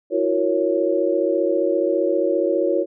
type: chord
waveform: sine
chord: F# dominant seventh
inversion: third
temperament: equal with one note detuned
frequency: 329.6 / 364.5 / 466.2 / 554.4 Hz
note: E4 / F#4 / A#4 / C#5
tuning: 0 / -26 / 0 / 0 cents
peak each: -23 / -22 / -24 / -21 dBFS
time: 0.1-2.86 s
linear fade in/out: 50 ms
effects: none